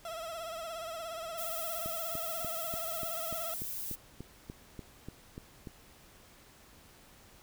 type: tone with vibrato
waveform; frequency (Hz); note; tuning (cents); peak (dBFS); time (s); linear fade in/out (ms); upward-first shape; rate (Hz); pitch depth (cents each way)
30% pulse; 659.3; E5; 0; -36; 0.05-3.54; 2; triangle; 17; 81
type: noise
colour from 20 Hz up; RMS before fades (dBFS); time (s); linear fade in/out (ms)
violet; -39; 1.37-3.96; 20
type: click train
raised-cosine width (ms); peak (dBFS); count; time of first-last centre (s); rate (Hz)
3; -29; 14; 1.86-5.672; 3.41
effects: pink hiss -58 dBFS RMS until 7.42 s